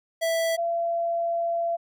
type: tone pair in turn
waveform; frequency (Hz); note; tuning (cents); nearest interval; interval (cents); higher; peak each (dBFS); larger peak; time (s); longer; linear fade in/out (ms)
square / sine; 659.3 / 678.6; E5 / F5; 0 / -50; unison; 50; second; -23; neither; 0.21-0.57 / 0.57-1.77; second; 20
effects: none